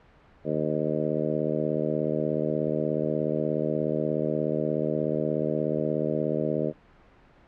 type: harmonic tone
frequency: 76.7 Hz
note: D#2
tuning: 24 cents flat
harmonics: 2 / 3 / 4 / 5 / 6 / 7 / 8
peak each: -32 / -32 / -32 / -32 / -32 / -32 / -32 dBFS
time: 0.44-6.73 s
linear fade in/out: 50 ms
effects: pink hiss -56 dBFS RMS until 7.47 s + low-pass 2000 Hz 12 dB/octave